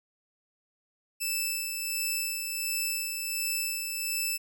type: tone with tremolo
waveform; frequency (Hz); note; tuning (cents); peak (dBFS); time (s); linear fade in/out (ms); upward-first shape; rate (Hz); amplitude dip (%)
10% pulse; 2637; E7; 0; -19; 1.2-4.38; 20; sine; 1.4; 40
effects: none